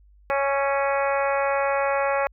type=harmonic tone with a mistuned harmonic; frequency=277.5 Hz; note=C#4; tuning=2 cents sharp; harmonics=2 / 3 / 4 / 5 / 6 / 7 / 8 / 9; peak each=-23 / -27 / -29 / -31 / -33 / -34 / -35 / -36 dBFS; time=0.3-2.27 s; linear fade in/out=0 ms; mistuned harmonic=5; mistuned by=-20 cents; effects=added 50 Hz sine -51 dBFS peak until 2.32 s